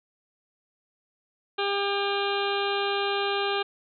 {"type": "harmonic tone with a mistuned harmonic", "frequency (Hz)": 400.3, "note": "G4", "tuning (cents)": 36, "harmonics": [1, 2, 3, 4, 6, 7, 8, 9, 10], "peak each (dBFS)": [-28, -31, -33, -34, -36, -36, -37, -38, -38], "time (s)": [1.58, 3.63], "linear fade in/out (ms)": 10, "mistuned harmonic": 7, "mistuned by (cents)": 15, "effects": []}